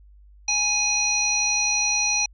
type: harmonic tone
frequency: 830.6 Hz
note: G#5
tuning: in tune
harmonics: 1 / 3 / 5 / 7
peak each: -32 / -25 / -27 / -22 dBFS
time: 0.48-2.26 s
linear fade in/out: 5 ms
effects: added 50 Hz sine -47 dBFS peak until 2.33 s